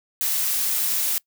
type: noise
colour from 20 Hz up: blue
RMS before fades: -23 dBFS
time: 0.21-1.18 s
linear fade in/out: 0 ms
effects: noise-tail reverb RT60 0.1 s tail -23 dB re dry